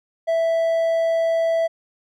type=tone; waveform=triangle; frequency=659.3 Hz; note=E5; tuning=in tune; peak=-15 dBFS; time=0.27-1.68 s; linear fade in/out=20 ms; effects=none